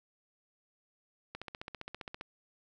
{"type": "click train", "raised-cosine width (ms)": 0.3, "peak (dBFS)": -25, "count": 14, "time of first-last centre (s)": [1.35, 2.211], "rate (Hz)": 15.1, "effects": []}